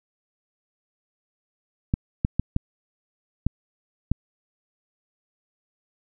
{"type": "clicks", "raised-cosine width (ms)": 5, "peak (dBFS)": -8, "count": 6, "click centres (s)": [1.939, 2.249, 2.396, 2.564, 3.466, 4.116], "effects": []}